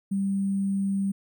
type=tone with sample-and-hold; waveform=sine; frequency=196 Hz; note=G3; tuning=in tune; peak=-23 dBFS; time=0.11-1.12 s; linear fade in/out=10 ms; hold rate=8820 Hz; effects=none